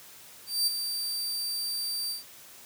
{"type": "tone with ADSR envelope", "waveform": "sawtooth", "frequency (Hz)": 4665, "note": "D8", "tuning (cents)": -12, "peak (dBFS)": -19, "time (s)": [0.46, 2.24], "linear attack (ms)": 210, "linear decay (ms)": 15, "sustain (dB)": -8, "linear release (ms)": 140, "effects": ["white hiss -50 dBFS RMS until 2.65 s", "high-pass 60 Hz 12 dB/octave"]}